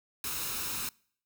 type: noise with comb filter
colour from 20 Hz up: white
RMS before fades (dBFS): -35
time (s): 0.24-0.89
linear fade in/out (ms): 2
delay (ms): 0.76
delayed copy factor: +0.5
effects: noise-tail reverb RT60 0.6 s tail -26 dB re dry